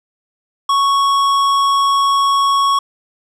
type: tone with tanh clipping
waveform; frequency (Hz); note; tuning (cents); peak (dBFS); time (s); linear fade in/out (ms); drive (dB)
sine; 1108.7; C#6; 0; -13; 0.69-2.79; 5; 14
effects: none